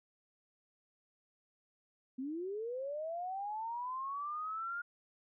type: linear sweep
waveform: sine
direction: up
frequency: 249.1 to 1424 Hz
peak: -37 dBFS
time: 2.18-4.82 s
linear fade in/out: 10 ms
effects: none